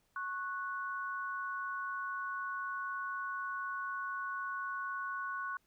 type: tone pair together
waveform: sine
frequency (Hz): 1099 / 1478.5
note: C#6 / F#6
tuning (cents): -15 / -2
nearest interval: perfect fourth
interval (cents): 513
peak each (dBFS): -39 / -39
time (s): 0.16-5.57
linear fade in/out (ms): 2
effects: pink hiss -75 dBFS RMS until 5.66 s